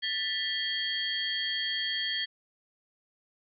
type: tone cluster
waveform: sine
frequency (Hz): 1769 / 1968 / 3237 / 4465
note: A6 / B6 / G#7 / C#8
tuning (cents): +9 / -7 / -45 / +12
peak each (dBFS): -36 / -37 / -31 / -37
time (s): 0.02-2.26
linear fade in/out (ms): 20
effects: none